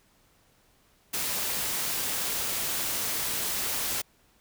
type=noise; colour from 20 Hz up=white; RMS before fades=-30 dBFS; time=1.13-4.02 s; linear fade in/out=10 ms; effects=pink hiss -64 dBFS RMS until 4.4 s